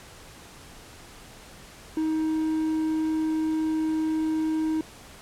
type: tone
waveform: triangle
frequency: 315.1 Hz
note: D#4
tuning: 22 cents sharp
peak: -21 dBFS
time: 1.97-4.81 s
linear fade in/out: 2 ms
effects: pink hiss -47 dBFS RMS until 5.21 s + low-pass 11000 Hz 12 dB/octave